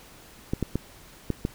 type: clicks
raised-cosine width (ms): 3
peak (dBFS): -12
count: 5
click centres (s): 0.535 / 0.627 / 0.756 / 1.303 / 1.451
effects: pink hiss -50 dBFS RMS until 1.54 s